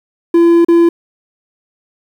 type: tone with dropouts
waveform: triangle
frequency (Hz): 339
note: E4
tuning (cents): +49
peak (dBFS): -3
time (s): 0.34-0.89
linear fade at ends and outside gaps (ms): 5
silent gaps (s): 0.648-0.684
effects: 7-bit